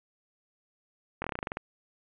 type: slowing click train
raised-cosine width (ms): 0.5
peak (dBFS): -17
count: 11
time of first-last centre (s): 1.22-1.571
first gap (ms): 22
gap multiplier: 1.1
effects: resampled to 8000 Hz + 8-bit

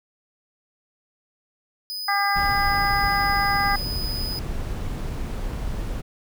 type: tone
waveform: 45% pulse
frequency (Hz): 4998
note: D#8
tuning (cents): +7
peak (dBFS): -28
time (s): 1.9-4.39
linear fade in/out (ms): 0
type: harmonic tone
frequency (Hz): 401.6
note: G4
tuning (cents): +42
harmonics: 2 / 3 / 4 / 5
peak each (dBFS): -23 / -25 / -26 / -27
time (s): 2.08-3.76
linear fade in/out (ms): 5
type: noise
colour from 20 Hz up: brown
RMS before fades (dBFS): -28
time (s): 2.35-6.02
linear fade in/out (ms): 20
effects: none

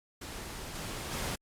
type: noise with level steps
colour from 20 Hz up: pink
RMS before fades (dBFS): -42 / -39 / -35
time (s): 0.21-1.36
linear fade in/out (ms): 10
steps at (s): 0.75 / 1.11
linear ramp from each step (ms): 5
effects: low-pass 12000 Hz 12 dB/octave + Opus 48 kbps

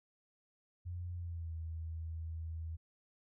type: tone with pitch glide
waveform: sine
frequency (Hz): 88 to 81.16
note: F2 to E2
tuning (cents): +14 to -26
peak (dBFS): -39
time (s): 0.85-2.77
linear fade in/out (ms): 20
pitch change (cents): -140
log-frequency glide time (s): 1.14-1.54
effects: none

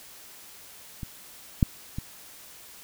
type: clicks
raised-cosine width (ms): 5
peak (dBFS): -22 / -6 / -19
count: 3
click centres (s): 1.032 / 1.628 / 1.985
effects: white hiss -48 dBFS RMS until 2.83 s

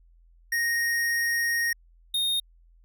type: tone pair in turn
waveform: square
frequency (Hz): 1864.7 / 3696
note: A#6 / A#7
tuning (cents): 0 / -16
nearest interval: octave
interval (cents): 1184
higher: second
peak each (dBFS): -24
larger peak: neither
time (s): 0.52-1.73 / 2.14-2.4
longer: first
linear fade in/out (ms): 5
effects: added 42 Hz sine -54 dBFS peak until 2.84 s

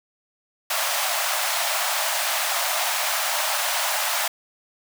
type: high-pass noise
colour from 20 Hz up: pink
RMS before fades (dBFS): -24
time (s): 0.7-4.28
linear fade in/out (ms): 5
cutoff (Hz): 590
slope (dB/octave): 96
effects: none

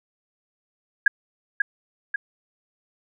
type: tone with echo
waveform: sine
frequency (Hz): 1638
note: G#6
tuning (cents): -24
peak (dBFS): -11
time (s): 1.06-1.08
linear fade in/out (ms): 5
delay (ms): 540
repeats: 2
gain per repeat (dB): -5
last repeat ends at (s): 2.16
effects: none

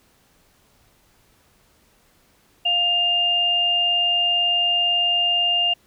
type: tone pair together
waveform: sine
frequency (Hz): 702 / 2808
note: F5 / F7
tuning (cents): +9 / +9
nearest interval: 2 octaves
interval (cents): 2400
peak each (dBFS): -27 / -17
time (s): 2.65-5.74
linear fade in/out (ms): 10
effects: pink hiss -59 dBFS RMS until 5.86 s

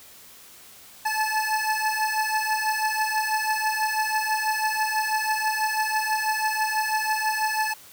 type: beating tone pair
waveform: 25% pulse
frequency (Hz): 863 / 869.1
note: A5 / A5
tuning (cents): -34 / -22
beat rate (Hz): 6.1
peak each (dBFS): -22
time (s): 1.05-7.74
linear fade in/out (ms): 10
effects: white hiss -48 dBFS RMS until 7.92 s

